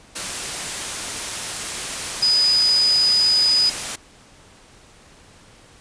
sine tone in noise, 4978 Hz, D#8, in tune, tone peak -14 dBFS, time 2.22-3.7 s, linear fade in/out 10 ms, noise white, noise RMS -27 dBFS, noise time 0.15-3.96 s, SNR +10 dB, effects pink hiss -49 dBFS RMS until 5.8 s + resampled to 22050 Hz

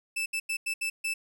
40% pulse tone bursts at uneven times, 2637 Hz, E7, in tune, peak -27 dBFS, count 6, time 0.16-0.26 / 0.33-0.4 / 0.49-0.57 / 0.66-0.74 / 0.81-0.9 / 1.04-1.14 s, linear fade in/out 10 ms, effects none

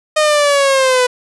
sawtooth linear sweep, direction down, 619 to 493.9 Hz, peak -6 dBFS, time 0.16-1.07 s, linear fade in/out 10 ms, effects resampled to 24000 Hz + 7-bit

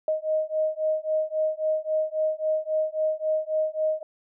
sine beating tone pair, 622.3 / 626 Hz, D#5 / D#5, 0 / +10 cents, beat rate 3.7 Hz, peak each -26 / -26 dBFS, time 0.08-4.03 s, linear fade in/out 2 ms, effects none

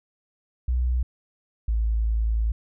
sine tone pair in turn, 61.8 / 55.21 Hz, B1 / A1, +2 / +7 cents, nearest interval major second, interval 195 cents, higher first, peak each -20 dBFS, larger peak neither, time 0.68-1.03 / 1.68-2.52 s, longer second, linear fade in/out 5 ms, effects none

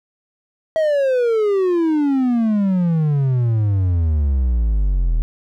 triangle exponential sweep, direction down, 648 to 38.89 Hz, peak -12 dBFS, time 0.76-5.22 s, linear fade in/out 0 ms, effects none

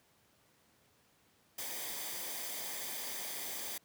white noise with comb filter, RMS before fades -41 dBFS, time 1.58-3.78 s, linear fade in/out 5 ms, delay 0.73 ms, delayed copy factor -0.55, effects pink hiss -69 dBFS RMS until 3.84 s + high-pass 100 Hz 12 dB/octave

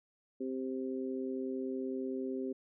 harmonic tone, 130.81 Hz, C3, in tune, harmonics 2 / 3 / 4, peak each -37 / -38 / -46 dBFS, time 0.4-2.53 s, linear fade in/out 10 ms, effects none

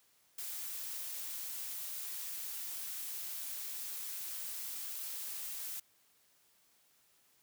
blue noise, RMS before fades -42 dBFS, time 0.38-5.8 s, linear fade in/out 5 ms, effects white hiss -70 dBFS RMS until 7.42 s + high-pass 60 Hz 12 dB/octave

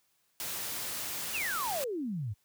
white noise, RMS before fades -37 dBFS, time 0.4-1.84 s, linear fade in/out 0 ms
sine exponential sweep, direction down, 2960 to 94.3 Hz, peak -32 dBFS, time 1.33-2.34 s, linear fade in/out 20 ms
effects white hiss -73 dBFS RMS until 2.44 s + high-pass 60 Hz 12 dB/octave

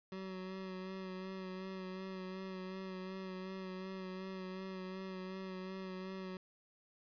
25% pulse tone with vibrato, 187.9 Hz, F#3, 27 cents sharp, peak -39 dBFS, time 0.12-6.37 s, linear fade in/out 2 ms, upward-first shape sine, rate 2.7 Hz, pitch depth 23 cents each way, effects resampled to 11025 Hz + 11-bit

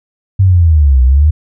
sine linear two-way sweep, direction down then up, 98.5 to 61.74 to 79.1 Hz, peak -4 dBFS, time 0.39-1.31 s, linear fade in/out 10 ms, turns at 1.03 s, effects none

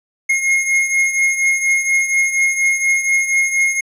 square beating tone pair, 2149 / 2153.2 Hz, C7 / C7, +46 / +49 cents, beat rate 4.2 Hz, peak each -15 / -21 dBFS, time 0.29-3.81 s, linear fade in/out 10 ms, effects low-pass 10000 Hz 12 dB/octave

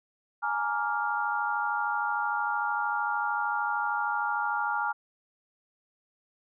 sine chord, Bb dominant seventh, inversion third, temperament just, 839.1 / 932.3 / 1165.4 / 1398.5 Hz, Ab5 / Bb5 / D6 / F6, +18 / 0 / -14 / +2 cents, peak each -31 / -33 / -36 / -30 dBFS, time 0.42-4.93 s, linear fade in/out 20 ms, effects none

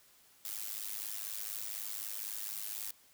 blue noise with amplitude modulation, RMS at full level -37 dBFS, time 0.45-2.91 s, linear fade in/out 2 ms, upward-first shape sine, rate 104 Hz, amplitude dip 90%, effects white hiss -64 dBFS RMS until 3.13 s

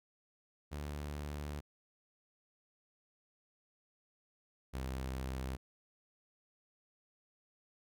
sawtooth tone pair in turn, 73.42 / 65.26 Hz, D2 / C2, 0 / -4 cents, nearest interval major second, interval 204 cents, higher first, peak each -36 / -34 dBFS, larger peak second, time 0.71-1.61 / 4.73-5.57 s, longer first, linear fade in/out 20 ms, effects none

